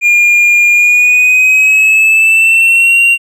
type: tone with pitch glide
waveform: triangle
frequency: 2415 to 2758 Hz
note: D7 to F7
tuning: +48 to -22 cents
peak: -3 dBFS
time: 0.01-3.18 s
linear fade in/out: 50 ms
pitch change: +230 cents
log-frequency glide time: 0.72-3.01 s
effects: none